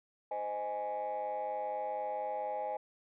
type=chord; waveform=sine; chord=Ab major; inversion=first; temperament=equal with one note detuned; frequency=518.1 / 622.3 / 830.6 Hz; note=C5 / Eb5 / Ab5; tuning=-17 / 0 / 0 cents; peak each=-39 / -38 / -35 dBFS; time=0.31-2.77 s; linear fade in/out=5 ms; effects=tanh soft clip ceiling -30 dBFS